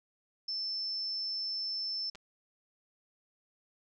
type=tone; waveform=sine; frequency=5300 Hz; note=E8; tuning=9 cents sharp; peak=-33 dBFS; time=0.48-2.1 s; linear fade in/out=5 ms
type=clicks; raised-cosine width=0.2 ms; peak=-32 dBFS; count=2; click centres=2.15 / 2.155 s
effects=none